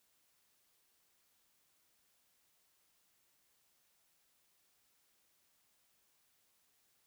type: silence
effects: white hiss -75 dBFS RMS until 7.06 s